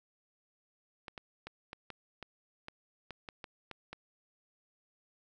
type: clicks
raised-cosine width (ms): 0.3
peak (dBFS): -27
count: 12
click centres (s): 1.082 / 1.178 / 1.47 / 1.731 / 1.903 / 2.227 / 2.684 / 3.107 / 3.288 / 3.442 / 3.713 / 3.93
effects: none